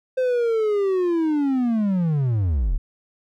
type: linear sweep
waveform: triangle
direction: down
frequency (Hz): 520 to 30.87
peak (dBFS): -16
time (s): 0.17-2.78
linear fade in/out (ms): 10
effects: none